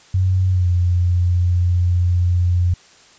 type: tone with pitch glide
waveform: sine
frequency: 93 to 88.49 Hz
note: F#2 to F2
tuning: +9 to +23 cents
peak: -13 dBFS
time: 0.14-2.74 s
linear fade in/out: 5 ms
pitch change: -86 cents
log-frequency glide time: 0.5-0.68 s
effects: white hiss -48 dBFS RMS until 3.18 s + resampled to 16000 Hz